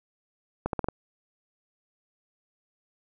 accelerating click train, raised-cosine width 1 ms, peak -13 dBFS, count 5, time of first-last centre 0.66-0.886 s, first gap 72 ms, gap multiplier 0.84, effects none

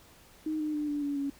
sine tone with pitch steps, 311.1 / 304.5 / 298.1 / 291.8 / 285.6 / 279.6 Hz, D#4 / D#4 / D4 / D4 / D4 / C#4, 0 / -37 / +26 / -11 / -48 / +15 cents, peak -29 dBFS, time 0.46-1.3 s, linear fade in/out 5 ms, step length 140 ms, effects pink hiss -57 dBFS RMS until 1.39 s

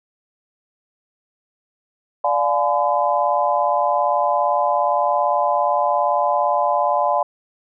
sine chord, D diminished seventh, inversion none, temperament just, 587.3 / 704.8 / 845.8 / 1014.9 Hz, D5 / F5 / Ab5 / Cb6, 0 / +16 / +31 / +47 cents, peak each -21 dBFS, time 2.24-7.23 s, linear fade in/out 5 ms, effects none

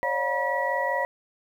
sine tone cluster, 546 / 591 / 712 / 962 / 1936 Hz, C#5 / D5 / F5 / B5 / B6, -26 / +11 / +33 / -46 / -35 cents, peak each -29 / -32 / -33 / -28 / -29 dBFS, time 0.03-1.05 s, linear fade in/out 0 ms, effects 9-bit

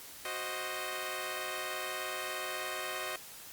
10% pulse chord, C diminished, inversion second, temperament equal, 370 / 523.3 / 622.3 Hz, Gb4 / C5 / Eb5, 0 / 0 / 0 cents, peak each -34 / -33 / -31 dBFS, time 0.25-3.16 s, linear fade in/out 2 ms, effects white hiss -49 dBFS RMS until 3.52 s + Opus 48 kbps

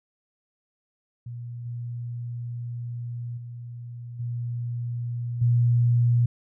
sine tone with level steps, 119.7 Hz, A#2, 46 cents sharp, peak -33 / -30 / -35 / -27 / -17 dBFS, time 1.26-6.26 s, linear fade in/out 5 ms, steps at 1.65 / 3.37 / 4.19 / 5.41 s, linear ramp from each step 10 ms, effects none

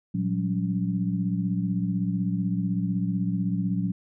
sine tone cluster, 115.6 / 181 / 196.9 / 281.1 Hz, A#2 / F#3 / G3 / C#4, -14 / -38 / +8 / +24 cents, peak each -31 / -25 / -32 / -34 dBFS, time 0.14-3.92 s, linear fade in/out 10 ms, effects none

